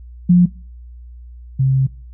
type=tone pair in turn; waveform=sine; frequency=177.4 / 133.25 Hz; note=F3 / C3; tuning=+27 / +32 cents; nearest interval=perfect fourth; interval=495 cents; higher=first; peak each=-6 / -11 dBFS; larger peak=first; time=0.29-0.46 / 1.59-1.87 s; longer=second; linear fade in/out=10 ms; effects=noise-tail reverb RT60 0.4 s tail -22 dB re dry + added 60 Hz sine -34 dBFS peak until 2.13 s